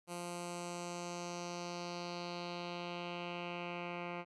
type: tone with low-pass filter sweep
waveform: 10% pulse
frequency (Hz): 174.61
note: F3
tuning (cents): 0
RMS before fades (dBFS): -43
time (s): 0.07-4.25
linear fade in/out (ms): 50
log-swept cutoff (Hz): 10000 to 2100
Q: 2.5
effects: none